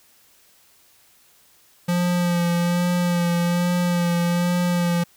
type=tone with vibrato; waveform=square; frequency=174.61 Hz; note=F3; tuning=in tune; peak=-19 dBFS; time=1.88-5.04 s; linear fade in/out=10 ms; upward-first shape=sine; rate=1.2 Hz; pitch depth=22 cents each way; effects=white hiss -56 dBFS RMS until 5.16 s